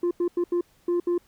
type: tone bursts at uneven times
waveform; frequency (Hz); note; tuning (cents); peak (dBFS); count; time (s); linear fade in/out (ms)
sine; 349.2; F4; 0; -18; 6; 0.03-0.11 / 0.2-0.28 / 0.37-0.44 / 0.52-0.61 / 0.88-1 / 1.07-1.18; 5
effects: tanh soft clip ceiling -20 dBFS + pink hiss -62 dBFS RMS until 1.27 s